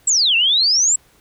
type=exponential two-way sweep; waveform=sine; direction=down then up; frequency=7950 to 2638 to 7800 Hz; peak=-12 dBFS; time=0.07-0.96 s; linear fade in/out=5 ms; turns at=0.36 s; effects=pink hiss -54 dBFS RMS until 1.2 s